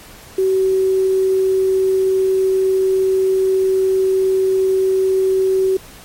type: tone with quantisation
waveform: sine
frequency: 380 Hz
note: F#4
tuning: 46 cents sharp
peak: -12 dBFS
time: 0.38-5.77 s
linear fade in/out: 5 ms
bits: 6
effects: pink hiss -40 dBFS RMS until 6.04 s + MP3 64 kbps